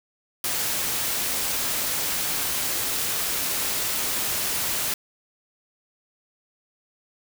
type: noise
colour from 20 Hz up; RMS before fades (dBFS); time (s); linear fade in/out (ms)
white; -26; 0.44-4.94; 2
effects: none